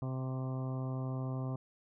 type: harmonic tone with a mistuned harmonic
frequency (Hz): 130.4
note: C3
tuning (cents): -5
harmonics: 1 / 2 / 3 / 4 / 5 / 6 / 7 / 8 / 9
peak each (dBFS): -35 / -42 / -49 / -50 / -49 / -54 / -57 / -52 / -56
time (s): 0.02-1.56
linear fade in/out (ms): 2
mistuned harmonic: 6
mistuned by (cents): -17
effects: none